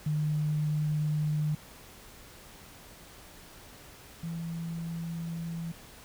sine tone pair in turn, 151.6 / 166.44 Hz, D#3 / E3, -45 / +17 cents, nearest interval major second, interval 162 cents, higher second, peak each -26 / -33 dBFS, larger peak first, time 0.06-1.55 / 4.23-5.72 s, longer neither, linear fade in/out 5 ms, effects pink hiss -51 dBFS RMS until 6.04 s

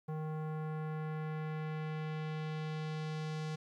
square tone with low-pass filter sweep, 155.56 Hz, D#3, in tune, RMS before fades -39 dBFS, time 0.08-3.56 s, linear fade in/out 10 ms, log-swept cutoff 980 to 5800 Hz, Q 1.1, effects 12-bit

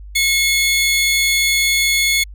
sawtooth tone pair together, 2173 / 3449 Hz, C#7 / A7, -35 / -35 cents, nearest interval minor sixth, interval 800 cents, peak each -11 / -17 dBFS, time 0.15-2.24 s, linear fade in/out 10 ms, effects added 50 Hz sine -32 dBFS peak until 2.34 s

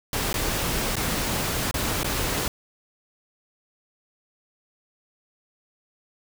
pink noise with dropouts, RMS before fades -26 dBFS, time 0.13-2.48 s, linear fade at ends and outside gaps 2 ms, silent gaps 0.33-0.341 / 0.956-0.966 / 1.712-1.741 / 2.033-2.044 s, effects none

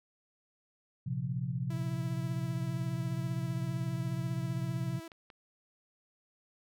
sine chord, Bb suspended second, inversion none, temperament equal with one note detuned, 116.54 / 132.49 / 174.61 Hz, Bb2 / C3 / F3, 0 / +22 / 0 cents, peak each -38 / -34 / -38 dBFS, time 1.06-5 s, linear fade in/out 10 ms
sawtooth tone with vibrato, 329.6 Hz, E4, in tune, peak -40 dBFS, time 1.7-5.08 s, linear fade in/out 5 ms, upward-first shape sine, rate 15 Hz, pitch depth 20 cents each way
clicks, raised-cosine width 0.3 ms, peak -36 dBFS, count 2, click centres 5.118 / 5.302 s
effects none

